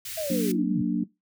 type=band-stop noise; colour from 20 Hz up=white; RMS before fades=-36 dBFS; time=0.05-0.52 s; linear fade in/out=5 ms; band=120 to 1700 Hz; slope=24 dB/octave
type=linear sweep; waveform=sine; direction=down; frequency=659.3 to 114.9 Hz; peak=-28 dBFS; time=0.17-0.82 s; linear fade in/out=10 ms
type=chord; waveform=sine; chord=Gb augmented; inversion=none; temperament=equal; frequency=185 / 233.1 / 293.7 Hz; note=Gb3 / Bb3 / D4; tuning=0 / 0 / 0 cents; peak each=-27 dBFS; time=0.3-1.04 s; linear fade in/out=5 ms
effects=noise-tail reverb RT60 0.2 s tail -20 dB re dry